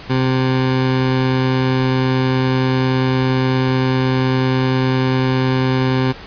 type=tone; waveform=20% pulse; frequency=130 Hz; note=C3; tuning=11 cents flat; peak=-9 dBFS; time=0.09-6.13 s; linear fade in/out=20 ms; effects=pink hiss -35 dBFS RMS until 6.26 s + resampled to 11025 Hz